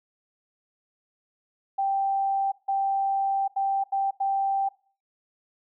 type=tone bursts at uneven times; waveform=sine; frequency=784 Hz; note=G5; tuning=in tune; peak=-22 dBFS; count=5; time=1.78-2.52 / 2.68-3.48 / 3.56-3.84 / 3.92-4.11 / 4.2-4.69 s; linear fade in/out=10 ms; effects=noise-tail reverb RT60 0.4 s tail -20 dB re dry

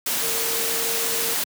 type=tone in noise; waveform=sine; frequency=458.3 Hz; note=A#4; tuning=29 cents flat; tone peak=-32 dBFS; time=0.22-1.34 s; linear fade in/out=5 ms; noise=white; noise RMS=-24 dBFS; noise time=0.06-1.44 s; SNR=-11 dB; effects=high-pass 150 Hz 12 dB/octave

